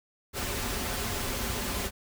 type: noise with comb filter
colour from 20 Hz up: pink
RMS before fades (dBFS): -32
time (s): 0.33-1.91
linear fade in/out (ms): 50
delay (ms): 6.3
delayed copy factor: -0.5
effects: none

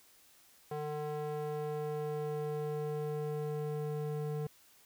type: tone with band-pass filter sweep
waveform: square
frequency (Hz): 150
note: D3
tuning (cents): +37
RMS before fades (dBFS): -37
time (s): 0.71-4.47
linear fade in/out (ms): 5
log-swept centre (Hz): 600 to 320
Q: 1.6
effects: white hiss -63 dBFS RMS until 4.85 s

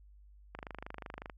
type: click train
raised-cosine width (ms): 0.5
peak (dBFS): -27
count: 20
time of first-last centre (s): 0.55-1.298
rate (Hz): 25.4
effects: added 50 Hz sine -55 dBFS peak until 1.37 s

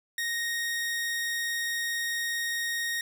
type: tone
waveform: sawtooth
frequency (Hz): 1864.7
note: A#6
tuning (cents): 0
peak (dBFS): -25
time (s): 0.18-3.01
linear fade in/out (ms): 2
effects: none

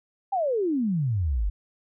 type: exponential sweep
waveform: sine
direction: down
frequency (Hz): 820 to 44.67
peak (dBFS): -22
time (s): 0.32-1.5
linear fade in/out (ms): 10
effects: none

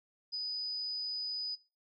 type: tone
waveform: sine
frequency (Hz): 4978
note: D#8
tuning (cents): 0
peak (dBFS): -34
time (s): 0.32-1.56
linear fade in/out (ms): 20
effects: noise-tail reverb RT60 0.3 s tail -21 dB re dry

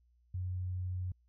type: tone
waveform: sine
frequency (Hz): 91.3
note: F#2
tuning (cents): -23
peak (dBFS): -34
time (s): 0.34-1.12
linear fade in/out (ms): 5
effects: added 60 Hz sine -66 dBFS peak until 1.28 s

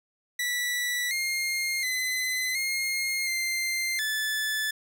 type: tone with pitch steps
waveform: sawtooth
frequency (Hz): 1958 / 2126 / 2027 / 2137 / 2091 / 1739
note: B6 / C7 / B6 / C7 / C7 / A6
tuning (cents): -15 / +27 / +45 / +36 / -2 / -21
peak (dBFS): -23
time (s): 0.39-4.71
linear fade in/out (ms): 5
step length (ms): 720
effects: none

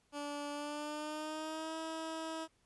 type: tone with pitch glide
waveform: 15% pulse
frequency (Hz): 290 to 321.8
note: D4 to E4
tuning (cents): -22 to -42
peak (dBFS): -33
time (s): 0.12-2.48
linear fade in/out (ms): 50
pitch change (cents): +180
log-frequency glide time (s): 0.51-1.77
effects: pink hiss -74 dBFS RMS until 2.65 s + resampled to 24000 Hz

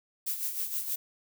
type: noise with tremolo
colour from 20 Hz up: violet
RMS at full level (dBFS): -31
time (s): 0.26-0.96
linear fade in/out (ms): 10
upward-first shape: sine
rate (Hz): 6.4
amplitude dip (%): 60
effects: none

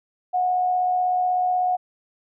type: tone with amplitude modulation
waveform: sine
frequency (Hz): 729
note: F#5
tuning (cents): -26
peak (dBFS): -17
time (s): 0.33-1.77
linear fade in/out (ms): 20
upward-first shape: sine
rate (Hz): 76.2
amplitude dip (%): 30
effects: none

